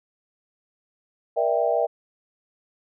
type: chord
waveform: sine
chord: E half-diminished seventh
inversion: second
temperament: just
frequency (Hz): 474.7 / 593.3 / 659.3 / 791.1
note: Bb4 / D5 / E5 / G5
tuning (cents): +31 / +18 / 0 / +16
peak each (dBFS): -25 / -25 / -23 / -27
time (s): 1.36-1.87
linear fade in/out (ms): 20
effects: none